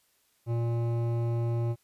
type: tone with hard clipping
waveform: sine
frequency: 117.2 Hz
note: A#2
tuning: 10 cents sharp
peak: -28 dBFS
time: 0.46-1.76 s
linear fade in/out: 50 ms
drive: 13 dB
effects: white hiss -69 dBFS RMS until 1.83 s + resampled to 32000 Hz